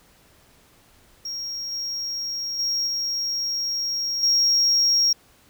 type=tone with level steps; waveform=triangle; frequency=5588 Hz; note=F8; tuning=in tune; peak=-27 / -25 / -20 / -22 / -14 dBFS; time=1.25-5.13 s; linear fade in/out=5 ms; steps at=1.72 / 2.59 / 2.87 / 4.23 s; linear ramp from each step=2 ms; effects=tanh soft clip ceiling -11 dBFS + pink hiss -56 dBFS RMS until 5.49 s